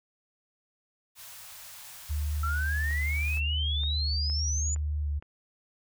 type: band-stop noise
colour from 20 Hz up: white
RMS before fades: -46 dBFS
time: 1.15-3.41 s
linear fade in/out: 50 ms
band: 140 to 640 Hz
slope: 24 dB/octave
type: tone with pitch glide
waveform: sine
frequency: 74.8 to 72.97 Hz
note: D2 to D2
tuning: +32 to -11 cents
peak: -27 dBFS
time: 2.09-5.2 s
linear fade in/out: 20 ms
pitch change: -43 cents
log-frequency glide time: 5.01-5.08 s
type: exponential sweep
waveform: sine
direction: up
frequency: 1328 to 7070 Hz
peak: -30 dBFS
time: 2.43-4.75 s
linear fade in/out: 5 ms
type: click train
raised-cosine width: 0.5 ms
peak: -33 dBFS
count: 6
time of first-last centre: 2.91-5.225 s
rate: 2.16 Hz
effects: none